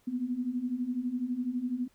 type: beating tone pair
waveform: sine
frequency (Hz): 240 / 252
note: B3 / B3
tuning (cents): -49 / +35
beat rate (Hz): 12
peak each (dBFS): -35 / -31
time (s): 0.07-1.88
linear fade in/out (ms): 10
effects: pink hiss -68 dBFS RMS until 1.94 s

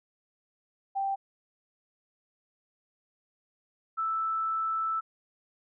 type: tone pair in turn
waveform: sine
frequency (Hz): 784 / 1318.5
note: G5 / E6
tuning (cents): 0 / 0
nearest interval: major sixth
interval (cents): 900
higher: second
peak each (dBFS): -27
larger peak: neither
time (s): 0.95-1.16 / 3.97-5.01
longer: second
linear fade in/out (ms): 20
effects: none

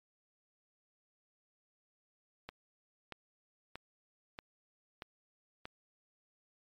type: click train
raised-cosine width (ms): 0.3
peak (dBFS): -27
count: 6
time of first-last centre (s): 2.49-5.655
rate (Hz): 1.58
effects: MP3 96 kbps

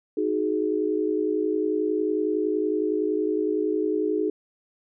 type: tone cluster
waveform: sine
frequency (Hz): 310.8 / 370.4 / 421.3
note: D#4 / F#4 / G#4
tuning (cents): -2 / +2 / +25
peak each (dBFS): -26 / -28 / -25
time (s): 0.17-4.3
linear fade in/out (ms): 5
effects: none

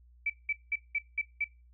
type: tone bursts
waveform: sine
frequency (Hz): 2310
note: D7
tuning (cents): -29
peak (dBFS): -27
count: 6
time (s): 0.26-1.444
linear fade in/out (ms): 5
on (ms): 39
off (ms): 190
effects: noise-tail reverb RT60 0.3 s tail -21 dB re dry + added 60 Hz sine -56 dBFS peak until 1.73 s

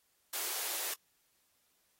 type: high-pass noise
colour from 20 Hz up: white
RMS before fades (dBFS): -37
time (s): 0.33-0.94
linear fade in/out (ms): 5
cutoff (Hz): 340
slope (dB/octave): 48
effects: white hiss -74 dBFS RMS until 1.99 s + AAC 48 kbps

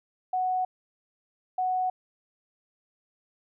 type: tone pair in turn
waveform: sine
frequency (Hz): 740 / 740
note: F#5 / F#5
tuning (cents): 0 / 0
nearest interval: unison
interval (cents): 0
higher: neither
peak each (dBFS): -24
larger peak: neither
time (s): 0.33-0.65 / 1.58-1.9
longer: neither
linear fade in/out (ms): 5
effects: none

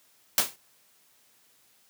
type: noise with exponential decay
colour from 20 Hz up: white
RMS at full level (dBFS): -18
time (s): 0.38-0.56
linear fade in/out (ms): 1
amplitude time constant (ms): 38
effects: white hiss -63 dBFS RMS until 1.89 s + high-pass 100 Hz 12 dB/octave

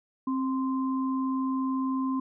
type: tone pair together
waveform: sine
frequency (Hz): 264.3 / 1041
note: C4 / C6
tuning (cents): +18 / -9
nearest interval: 2 octaves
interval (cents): 2373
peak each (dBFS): -26 / -34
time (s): 0.27-2.2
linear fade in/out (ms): 5
effects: none

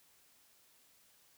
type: silence
effects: white hiss -67 dBFS RMS until 1.37 s

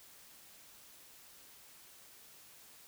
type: silence
effects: white hiss -58 dBFS RMS until 2.87 s

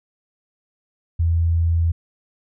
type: tone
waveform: sine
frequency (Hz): 83.5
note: E2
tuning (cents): +23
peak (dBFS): -15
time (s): 1.19-1.92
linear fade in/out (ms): 10
effects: none

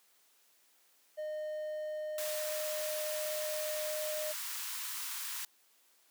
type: tone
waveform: triangle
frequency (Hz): 613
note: D#5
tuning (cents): -26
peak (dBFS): -34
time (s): 1.17-4.33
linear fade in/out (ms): 20
type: high-pass noise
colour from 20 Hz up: white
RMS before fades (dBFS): -40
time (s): 2.18-5.45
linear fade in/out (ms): 2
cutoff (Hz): 890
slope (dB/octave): 96
effects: white hiss -68 dBFS RMS until 6.1 s + high-pass 300 Hz 12 dB/octave

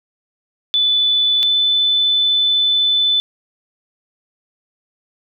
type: tone pair in turn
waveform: sine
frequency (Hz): 3486 / 3508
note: A7 / A7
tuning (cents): -17 / -6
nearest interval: unison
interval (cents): 11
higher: second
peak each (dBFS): -12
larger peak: neither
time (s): 0.74-1.43 / 1.43-3.2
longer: second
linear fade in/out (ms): 0
effects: none

